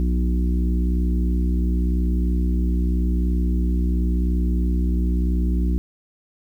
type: harmonic tone with a mistuned harmonic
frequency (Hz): 60.9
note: B1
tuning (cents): -24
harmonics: 1 / 3 / 4 / 5 / 6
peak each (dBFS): -18 / -26 / -32 / -31 / -37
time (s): 0-5.78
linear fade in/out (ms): 0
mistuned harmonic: 3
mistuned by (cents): -20
effects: 9-bit